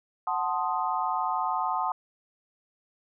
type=chord; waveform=sine; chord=F# diminished seventh; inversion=none; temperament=equal; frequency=740 / 880 / 1046.5 / 1244.5 Hz; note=F#5 / A5 / C6 / Eb6; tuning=0 / 0 / 0 / 0 cents; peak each=-31 / -30 / -31 / -32 dBFS; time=0.27-1.92 s; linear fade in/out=2 ms; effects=none